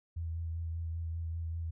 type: tone with vibrato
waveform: sine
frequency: 82.6 Hz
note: E2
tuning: 4 cents sharp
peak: -34 dBFS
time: 0.16-1.71 s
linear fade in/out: 10 ms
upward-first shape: sine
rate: 5.1 Hz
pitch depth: 23 cents each way
effects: none